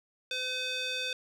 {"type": "tone with band-pass filter", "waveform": "square", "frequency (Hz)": 510, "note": "C5", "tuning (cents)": -44, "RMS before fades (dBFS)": -34, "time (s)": [0.31, 1.13], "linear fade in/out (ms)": 2, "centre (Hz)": 3400, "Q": 2.4, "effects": []}